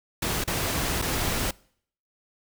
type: noise with dropouts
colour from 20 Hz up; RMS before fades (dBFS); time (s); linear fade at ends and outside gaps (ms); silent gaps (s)
pink; -27; 0.22-1.51; 5; 0.44-0.475 / 1.017-1.022
effects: noise-tail reverb RT60 0.6 s tail -24 dB re dry